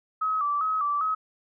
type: tone with vibrato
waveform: sine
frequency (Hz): 1218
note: D#6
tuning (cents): -37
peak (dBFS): -23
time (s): 0.21-1.15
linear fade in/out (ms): 10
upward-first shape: square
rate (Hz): 2.5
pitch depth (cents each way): 81
effects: none